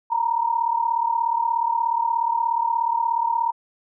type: tone pair together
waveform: sine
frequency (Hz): 921 / 957.8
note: A#5 / A#5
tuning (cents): -21 / +47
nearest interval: minor second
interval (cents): 68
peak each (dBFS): -21 / -23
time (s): 0.1-3.52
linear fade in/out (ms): 20
effects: none